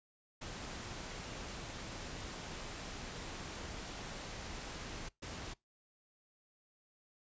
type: noise bursts at uneven times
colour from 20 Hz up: pink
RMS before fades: -45 dBFS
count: 2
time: 0.41-5.09 / 5.22-5.54 s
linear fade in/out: 10 ms
effects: noise-tail reverb RT60 0.2 s tail -24 dB re dry + resampled to 16000 Hz